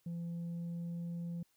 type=tone with pitch glide; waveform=sine; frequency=170 to 170.98 Hz; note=F3 to F3; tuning=-46 to -36 cents; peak=-35 dBFS; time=0.06-1.43 s; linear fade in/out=5 ms; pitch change=+10 cents; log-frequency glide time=0.24-1.07 s; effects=tanh soft clip ceiling -37 dBFS + white hiss -75 dBFS RMS until 1.56 s